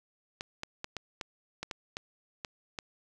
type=clicks; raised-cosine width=0.2 ms; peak=-19 dBFS; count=10; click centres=0.409 / 0.634 / 0.844 / 0.967 / 1.212 / 1.63 / 1.712 / 1.969 / 2.448 / 2.788 s; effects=none